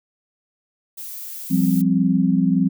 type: noise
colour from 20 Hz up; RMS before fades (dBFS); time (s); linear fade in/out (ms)
violet; -33; 0.97-1.82; 10
type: chord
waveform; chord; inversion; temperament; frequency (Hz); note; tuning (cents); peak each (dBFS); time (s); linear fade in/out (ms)
sine; F suspended second; none; equal; 174.61 / 196 / 261.6; F3 / G3 / C4; 0 / 0 / 0; -19; 1.5-2.69; 20
effects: none